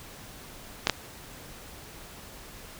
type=clicks; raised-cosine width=0.2 ms; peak=-4 dBFS; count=2; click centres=0.871 / 0.897 s; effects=pink hiss -46 dBFS RMS until 2.79 s